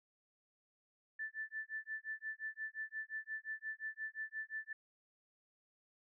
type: tone with tremolo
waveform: sine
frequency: 1760 Hz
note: A6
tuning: in tune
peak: -38 dBFS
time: 1.19-4.73 s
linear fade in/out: 5 ms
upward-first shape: sine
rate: 5.7 Hz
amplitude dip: 100%
effects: none